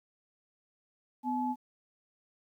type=tone pair together; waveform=sine; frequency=250.8 / 857.8 Hz; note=B3 / A5; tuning=+27 / -44 cents; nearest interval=octave + major sixth; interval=2129 cents; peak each=-32 / -32 dBFS; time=1.23-1.56 s; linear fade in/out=50 ms; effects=11-bit